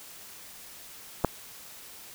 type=clicks; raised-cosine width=1 ms; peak=-25 / -7 dBFS; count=2; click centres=1.241 / 1.247 s; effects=white hiss -47 dBFS RMS until 2.14 s